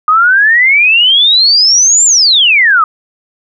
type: exponential two-way sweep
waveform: sine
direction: up then down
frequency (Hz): 1220 to 7459 to 1220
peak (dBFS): -4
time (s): 0.08-2.84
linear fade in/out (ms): 2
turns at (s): 2.05
effects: none